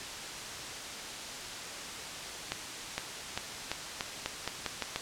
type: accelerating click train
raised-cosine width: 0.2 ms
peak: -14 dBFS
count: 10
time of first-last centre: 2.52-4.96 s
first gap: 460 ms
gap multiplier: 0.86
effects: white hiss -40 dBFS RMS until 5.01 s + low-pass 7000 Hz 12 dB/octave